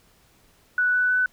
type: tone with pitch steps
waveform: sine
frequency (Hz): 1480 / 1489.4 / 1498.9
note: F#6 / F#6 / F#6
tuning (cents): 0 / +11 / +22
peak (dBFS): -18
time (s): 0.78-1.26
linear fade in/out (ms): 2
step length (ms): 160
effects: pink hiss -59 dBFS RMS until 1.32 s